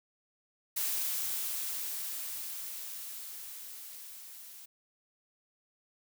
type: noise with level ramp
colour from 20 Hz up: blue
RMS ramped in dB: -32 to -50 dBFS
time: 0.76-4.66 s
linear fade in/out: 10 ms
effects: none